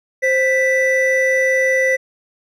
triangle tone pair together, 523.3 / 1975.7 Hz, C5 / B6, 0 / 0 cents, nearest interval octave + major seventh, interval 2300 cents, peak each -14 dBFS, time 0.22-1.97 s, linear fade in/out 20 ms, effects none

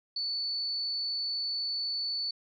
sine tone, 4472 Hz, C#8, 14 cents sharp, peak -30 dBFS, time 0.16-2.31 s, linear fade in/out 5 ms, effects none

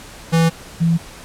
square / sine tone pair in turn, 164.81 / 166.72 Hz, E3 / E3, 0 / +20 cents, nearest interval unison, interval 20 cents, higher second, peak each -12 dBFS, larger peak neither, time 0.32-0.5 / 0.8-0.98 s, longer neither, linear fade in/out 20 ms, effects pink hiss -38 dBFS RMS until 1.24 s + low-pass 11000 Hz 12 dB/octave

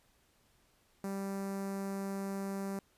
sawtooth tone with notch filter, 196 Hz, G3, in tune, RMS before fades -38 dBFS, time 1.04-2.79 s, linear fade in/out 2 ms, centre 3200 Hz, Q 0.56, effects pink hiss -70 dBFS RMS until 2.97 s + resampled to 32000 Hz

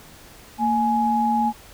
sine tone pair together, 229.3 / 838 Hz, A#3 / G#5, -28 / +15 cents, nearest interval octave + minor seventh, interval 2243 cents, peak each -22 / -19 dBFS, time 0.58-1.53 s, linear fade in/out 50 ms, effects pink hiss -46 dBFS RMS until 1.73 s

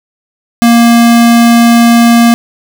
square tone, 234.2 Hz, A#3, 8 cents sharp, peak -3 dBFS, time 0.62-2.34 s, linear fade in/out 0 ms, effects none

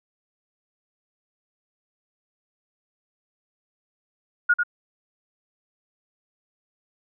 sine tone with echo, 1437 Hz, F6, 49 cents sharp, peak -14 dBFS, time 4.49-4.54 s, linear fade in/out 10 ms, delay 95 ms, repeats 1, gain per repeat -5 dB, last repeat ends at 4.635 s, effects none

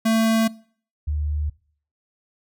square / sine tone pair in turn, 223.7 / 74.65 Hz, A3 / D2, +29 / +29 cents, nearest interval octave + perfect fifth, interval 1900 cents, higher first, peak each -17 / -21 dBFS, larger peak first, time 0.05-0.48 / 1.07-1.5 s, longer neither, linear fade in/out 10 ms, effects noise-tail reverb RT60 0.5 s tail -22 dB re dry

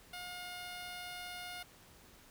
10% pulse tone, 715 Hz, F5, 41 cents sharp, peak -35 dBFS, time 0.13-1.63 s, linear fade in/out 5 ms, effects pink hiss -60 dBFS RMS until 2.3 s

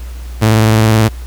sawtooth tone with vibrato, 110 Hz, A2, in tune, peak -3 dBFS, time 0.41-1.09 s, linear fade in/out 20 ms, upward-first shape square, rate 19 Hz, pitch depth 34 cents each way, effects added 60 Hz sine -23 dBFS peak until 1.26 s + pink hiss -39 dBFS RMS until 1.26 s

